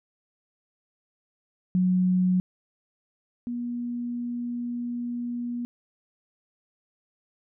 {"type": "tone pair in turn", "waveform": "sine", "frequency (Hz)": [183.1, 240.7], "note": ["F#3", "B3"], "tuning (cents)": [-18, -44], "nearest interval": "perfect fourth", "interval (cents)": 474, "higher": "second", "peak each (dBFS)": [-19, -28], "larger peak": "first", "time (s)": [[1.75, 2.4], [3.47, 5.65]], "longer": "second", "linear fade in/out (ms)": 0, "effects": []}